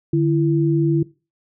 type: tone pair together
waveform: sine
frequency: 148.56 / 333.5 Hz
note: D3 / E4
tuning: +20 / +20 cents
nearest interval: octave + major second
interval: 1400 cents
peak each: -17 dBFS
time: 0.13-1.03 s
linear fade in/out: 5 ms
effects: noise-tail reverb RT60 0.3 s tail -20 dB re dry